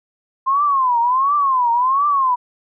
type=tone with vibrato; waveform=sine; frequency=1046.5 Hz; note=C6; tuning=in tune; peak=-13 dBFS; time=0.46-2.36 s; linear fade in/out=20 ms; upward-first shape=triangle; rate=1.4 Hz; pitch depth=220 cents each way; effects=none